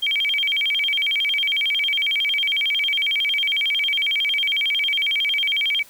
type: tone with vibrato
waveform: sine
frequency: 2704 Hz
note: E7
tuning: 43 cents sharp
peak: -18 dBFS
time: 0.02-5.83 s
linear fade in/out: 10 ms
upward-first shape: square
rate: 11 Hz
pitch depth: 290 cents each way
effects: white hiss -48 dBFS RMS until 5.89 s